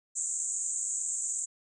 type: band-pass noise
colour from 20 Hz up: pink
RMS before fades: -33 dBFS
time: 0.15-1.46 s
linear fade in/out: 20 ms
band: 6800 to 8200 Hz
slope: 96 dB/octave
effects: none